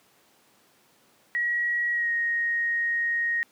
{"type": "tone with pitch glide", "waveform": "sine", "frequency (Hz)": [1911, 1870.6], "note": ["A#6", "A#6"], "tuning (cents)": [43, 6], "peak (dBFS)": -23, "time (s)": [1.35, 3.43], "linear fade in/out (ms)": 0, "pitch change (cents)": -37, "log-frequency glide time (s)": [1.92, 2.11], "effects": ["pink hiss -61 dBFS RMS until 3.51 s", "high-pass 200 Hz 12 dB/octave"]}